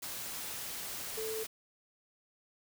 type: tone in noise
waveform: sine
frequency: 440 Hz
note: A4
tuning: in tune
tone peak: -36 dBFS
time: 1.17-1.44 s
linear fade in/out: 10 ms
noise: white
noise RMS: -41 dBFS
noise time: 0.02-1.47 s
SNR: +2 dB
effects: none